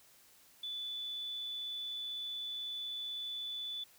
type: tone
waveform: sine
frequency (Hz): 3478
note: A7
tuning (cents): -21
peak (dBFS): -38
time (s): 0.63-3.84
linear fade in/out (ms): 5
effects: white hiss -63 dBFS RMS until 3.98 s